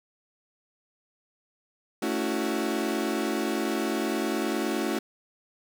35% pulse chord, F# minor seventh, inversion first, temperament equal with one note detuned, 220 / 280.1 / 329.6 / 370 Hz, A3 / C#4 / E4 / F#4, 0 / +18 / 0 / 0 cents, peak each -30 dBFS, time 2.02-4.99 s, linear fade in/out 5 ms, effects none

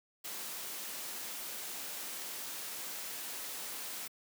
white noise, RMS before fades -42 dBFS, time 0.24-4.08 s, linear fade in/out 10 ms, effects high-pass 200 Hz 12 dB/octave

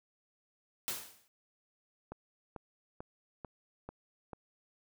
white noise with exponential decay, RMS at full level -34 dBFS, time 0.88-1.28 s, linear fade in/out 0 ms, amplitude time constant 85 ms
click train, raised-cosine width 1 ms, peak -29 dBFS, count 6, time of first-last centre 2.12-4.332 s, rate 2.26 Hz
effects none

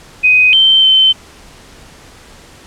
sine tone with pitch steps, 2505 / 3111 / 3081 Hz, D#7 / G7 / G7, +11 / -14 / -31 cents, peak -5 dBFS, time 0.23-1.13 s, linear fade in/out 20 ms, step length 300 ms, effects pink hiss -39 dBFS RMS until 2.66 s + low-pass 9000 Hz 12 dB/octave

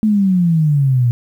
sine exponential sweep, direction down, 220 to 117.7 Hz, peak -10 dBFS, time 0.03-1.11 s, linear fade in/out 0 ms, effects 8-bit

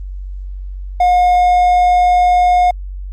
triangle tone, 718 Hz, F5, 48 cents sharp, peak -6 dBFS, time 1-2.71 s, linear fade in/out 5 ms, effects added 47 Hz sine -23 dBFS peak until 3.12 s + Opus 32 kbps

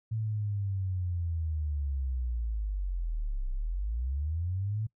sine linear two-way sweep, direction down then up, 112.1 to 30.87 to 112.1 Hz, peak -29 dBFS, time 0.11-4.87 s, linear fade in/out 10 ms, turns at 3.51 s, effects noise-tail reverb RT60 0.1 s tail -23 dB re dry

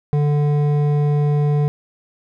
sine tone with hard clipping, 146.83 Hz, D3, in tune, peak -16 dBFS, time 0.13-1.68 s, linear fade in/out 0 ms, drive 10 dB, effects none

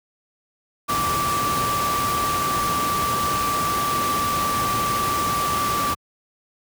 sine tone in noise, 1165 Hz, D6, 14 cents flat, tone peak -21 dBFS, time 0.88-5.95 s, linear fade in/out 20 ms, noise pink, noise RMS -26 dBFS, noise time 0.88-5.95 s, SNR +2 dB, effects high-pass 80 Hz 12 dB/octave

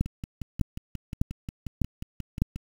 two click trains, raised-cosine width 5 ms, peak -10 / -22 dBFS, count 5 / 15, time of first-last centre 0.01-2.42 / 0.06-2.56 s, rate 1.66 / 5.6 Hz, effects 7-bit

